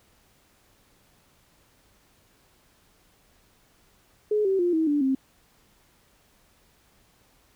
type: tone with pitch steps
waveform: sine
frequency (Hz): 422.4 / 385.1 / 351.1 / 320.1 / 291.9 / 266.1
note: G#4 / G4 / F4 / D#4 / D4 / C4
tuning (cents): +29 / -31 / +9 / +49 / -10 / +29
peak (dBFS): -20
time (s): 4.31-5.15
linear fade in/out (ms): 5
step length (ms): 140
effects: pink hiss -62 dBFS RMS until 7.55 s